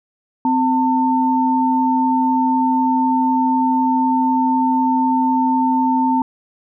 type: tone pair together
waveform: sine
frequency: 258.2 / 898 Hz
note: C4 / A5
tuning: -23 / +35 cents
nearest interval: octave + minor seventh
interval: 2158 cents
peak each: -16 dBFS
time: 0.45-6.22 s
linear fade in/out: 2 ms
effects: none